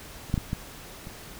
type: clicks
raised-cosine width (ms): 5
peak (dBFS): -29 / -11 / -14 / -15 / -28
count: 5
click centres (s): 0.298 / 0.341 / 0.378 / 0.531 / 1.071
effects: pink hiss -44 dBFS RMS until 1.39 s